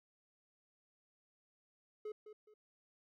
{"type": "tone with echo", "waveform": "triangle", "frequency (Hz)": 425.5, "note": "G#4", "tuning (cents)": 42, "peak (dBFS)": -39, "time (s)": [2.05, 2.12], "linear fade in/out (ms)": 5, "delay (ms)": 210, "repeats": 2, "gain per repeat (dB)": -10, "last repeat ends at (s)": 2.54, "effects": []}